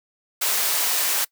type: high-pass noise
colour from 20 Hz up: white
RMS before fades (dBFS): -22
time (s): 0.41-1.25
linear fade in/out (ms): 10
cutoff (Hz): 500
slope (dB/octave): 12
effects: noise-tail reverb RT60 0.1 s tail -23 dB re dry